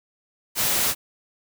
white noise, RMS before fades -22 dBFS, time 0.55-0.95 s, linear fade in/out 50 ms, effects none

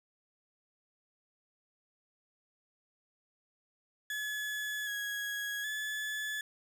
35% pulse tone with pitch steps, 1707 / 1661 / 1721 Hz, G#6 / G#6 / A6, +47 / 0 / -39 cents, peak -33 dBFS, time 4.1-6.41 s, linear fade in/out 2 ms, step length 770 ms, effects none

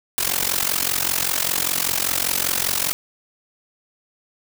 white noise with amplitude modulation, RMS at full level -18 dBFS, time 0.18-2.93 s, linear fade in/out 0 ms, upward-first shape sine, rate 45.1 Hz, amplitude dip 90%, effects none

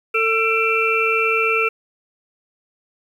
harmonic tone with a mistuned harmonic, 447.3 Hz, A4, 28 cents sharp, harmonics 1 / 3 / 5 / 6, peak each -21 / -21 / -21 / -21 dBFS, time 0.14-1.69 s, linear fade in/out 10 ms, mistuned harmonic 5, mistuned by +89 cents, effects 8-bit

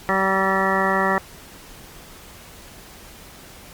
harmonic tone with a mistuned harmonic, 191.9 Hz, G3, 37 cents flat, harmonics 1 / 2 / 3 / 4 / 5 / 6 / 7 / 9 / 10, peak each -26 / -26 / -26 / -26 / -26 / -26 / -26 / -26 / -26 dBFS, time 0.09-1.18 s, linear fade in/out 0 ms, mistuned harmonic 9, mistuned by +26 cents, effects pink hiss -43 dBFS RMS until 3.73 s + Opus 48 kbps

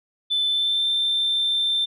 sine tone with pitch glide, 3520 to 3567 Hz, A7 to A7, 0 to +23 cents, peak -18 dBFS, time 0.3-1.86 s, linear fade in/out 20 ms, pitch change +23 cents, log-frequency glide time 0.47-0.87 s, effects tanh soft clip ceiling -15 dBFS

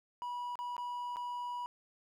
triangle tone with dropouts, 975 Hz, B5, 23 cents flat, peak -35 dBFS, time 0.22-1.66 s, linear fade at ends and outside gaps 0 ms, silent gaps 0.555-0.59 / 0.766-0.78 / 1.16-1.168 s, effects none

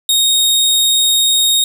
sawtooth tone, 3729 Hz, A#7, in tune, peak -7 dBFS, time 0.09-1.64 s, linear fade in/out 2 ms, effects none

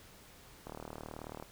click train, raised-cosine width 1 ms, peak -29 dBFS, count 30, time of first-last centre 0.67-1.425 s, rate 38.4 Hz, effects pink hiss -57 dBFS RMS until 1.51 s

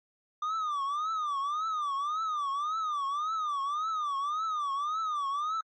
triangle tone with vibrato, 1200 Hz, D6, 37 cents sharp, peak -27 dBFS, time 0.42-5.61 s, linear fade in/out 5 ms, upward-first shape triangle, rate 1.8 Hz, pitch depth 180 cents each way, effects MP3 32 kbps

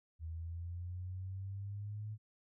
sine exponential sweep, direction up, 80 to 108.3 Hz, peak -40 dBFS, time 0.19-2.18 s, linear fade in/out 50 ms, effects none

